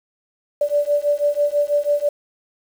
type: beating tone pair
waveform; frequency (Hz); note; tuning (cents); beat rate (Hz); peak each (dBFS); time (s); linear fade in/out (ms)
sine; 580 / 586.1; D5 / D5; -22 / -4; 6.1; -19; 0.61-2.09; 5
effects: 7-bit